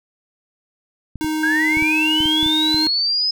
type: clicks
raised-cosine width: 5 ms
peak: -19 dBFS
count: 9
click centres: 1.157 / 1.245 / 1.771 / 1.824 / 2.205 / 2.257 / 2.43 / 2.462 / 2.745 s
type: tone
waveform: square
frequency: 311.1 Hz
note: D#4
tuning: in tune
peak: -20 dBFS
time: 1.21-2.87 s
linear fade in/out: 0 ms
type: linear sweep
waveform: sine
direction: up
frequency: 1568 to 5110 Hz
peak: -16 dBFS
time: 1.43-3.31 s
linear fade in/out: 5 ms
effects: none